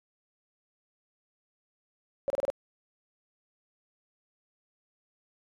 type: tone bursts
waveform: sine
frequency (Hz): 555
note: C#5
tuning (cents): +2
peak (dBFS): -25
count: 5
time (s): 2.28-2.501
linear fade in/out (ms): 0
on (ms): 21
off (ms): 29
effects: resampled to 24000 Hz